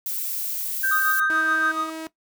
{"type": "noise", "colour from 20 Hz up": "violet", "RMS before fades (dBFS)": -28, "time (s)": [0.06, 1.2], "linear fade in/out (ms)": 2}
{"type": "tone with vibrato", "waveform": "sine", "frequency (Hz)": 1568, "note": "G6", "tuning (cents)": 0, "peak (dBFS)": -20, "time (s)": [0.83, 1.72], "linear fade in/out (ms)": 10, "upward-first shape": "triangle", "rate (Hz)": 18, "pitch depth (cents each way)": 9}
{"type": "tone with tremolo", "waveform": "triangle", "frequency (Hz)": 1244.5, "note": "D#6", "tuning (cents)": 0, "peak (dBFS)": -20, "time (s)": [0.91, 1.9], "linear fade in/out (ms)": 5, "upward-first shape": "sine", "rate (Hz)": 7, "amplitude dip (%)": 75}
{"type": "tone", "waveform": "sawtooth", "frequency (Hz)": 320, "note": "D#4", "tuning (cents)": 49, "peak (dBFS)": -27, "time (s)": [1.3, 2.07], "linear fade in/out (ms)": 0}
{"effects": ["noise-tail reverb RT60 0.1 s tail -17 dB re dry"]}